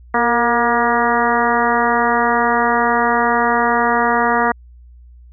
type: harmonic tone with a mistuned harmonic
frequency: 237.8 Hz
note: A#3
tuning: 35 cents sharp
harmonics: 1 / 2 / 3 / 4 / 5 / 6 / 7 / 8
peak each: -22 / -21 / -19 / -19 / -20 / -23 / -24 / -23 dBFS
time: 0.14-4.52 s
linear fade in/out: 5 ms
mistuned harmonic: 2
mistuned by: -37 cents
effects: added 60 Hz sine -39 dBFS peak until 5.32 s